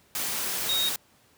sine tone in noise, 3755 Hz, A#7, 12 cents sharp, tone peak -24 dBFS, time 0.69-0.89 s, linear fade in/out 2 ms, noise white, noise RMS -30 dBFS, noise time 0.15-0.96 s, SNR +3 dB, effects pink hiss -61 dBFS RMS until 1.37 s + high-pass 80 Hz 12 dB/octave

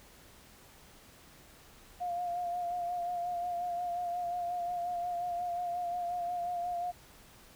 sine tone with vibrato, 704 Hz, F5, 14 cents sharp, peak -32 dBFS, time 2-6.92 s, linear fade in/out 20 ms, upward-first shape sine, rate 5.6 Hz, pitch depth 30 cents each way, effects pink hiss -57 dBFS RMS until 7.55 s

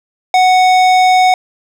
sine tone with hard clipping, 740 Hz, F#5, in tune, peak -8 dBFS, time 0.34-1.34 s, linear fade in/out 2 ms, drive 14 dB, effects none

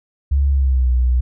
sine tone with pitch glide, 69.6 to 62.01 Hz, C#2 to B1, +8 to +8 cents, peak -12 dBFS, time 0.31-1.21 s, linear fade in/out 10 ms, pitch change -200 cents, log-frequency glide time 0.5-0.9 s, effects none

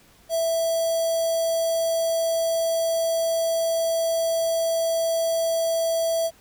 square tone with notch filter, 659.3 Hz, E5, in tune, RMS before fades -23 dBFS, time 0.29-6.31 s, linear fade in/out 50 ms, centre 2100 Hz, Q 0.7, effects pink hiss -55 dBFS RMS until 6.4 s

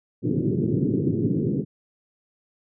pink band-pass noise, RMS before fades -23 dBFS, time 0.22-1.65 s, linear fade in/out 50 ms, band 110 to 410 Hz, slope 48 dB/octave, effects none

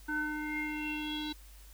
square tone with low-pass filter sweep, 302.4 Hz, D#4, 49 cents flat, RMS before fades -36 dBFS, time 0.08-1.33 s, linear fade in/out 10 ms, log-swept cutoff 1400 to 3900 Hz, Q 9.8, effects added 50 Hz sine -51 dBFS peak until 1.73 s + white hiss -59 dBFS RMS until 1.73 s

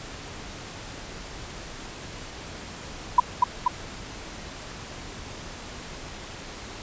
sine tone with echo, 987.8 Hz, B5, in tune, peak -10 dBFS, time 3.18-3.2 s, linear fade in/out 5 ms, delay 240 ms, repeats 2, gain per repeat -3 dB, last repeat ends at 3.68 s, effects pink hiss -39 dBFS RMS until 6.82 s + resampled to 16000 Hz

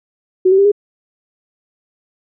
sine tone with pitch steps, 371.4 / 384.1 / 397.1 / 410.7 Hz, F#4 / G4 / G4 / G#4, +7 / -35 / +22 / -19 cents, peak -7 dBFS, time 0.45-0.718 s, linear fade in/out 10 ms, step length 67 ms, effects none

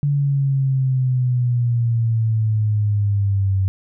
sine exponential sweep, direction down, 144.5 to 95 Hz, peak -15 dBFS, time 0.03-3.68 s, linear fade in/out 0 ms, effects none

